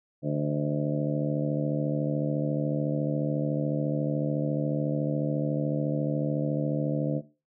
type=harmonic tone with a mistuned harmonic; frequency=74 Hz; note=D2; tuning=14 cents sharp; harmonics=2 / 3 / 4 / 5 / 6 / 7 / 8 / 9; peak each=-28 / -35 / -30 / -40 / -42 / -34 / -40 / -39 dBFS; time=0.22-7.22 s; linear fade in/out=50 ms; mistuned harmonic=9; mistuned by=-49 cents; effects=noise-tail reverb RT60 0.3 s tail -17 dB re dry